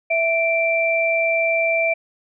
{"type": "tone pair together", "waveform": "sine", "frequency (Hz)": [659.2, 2349], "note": ["E5", "D7"], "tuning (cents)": [0, 0], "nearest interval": "octave + minor seventh", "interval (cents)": 2200, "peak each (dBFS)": -19, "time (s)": [0.1, 1.94], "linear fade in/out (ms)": 10, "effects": []}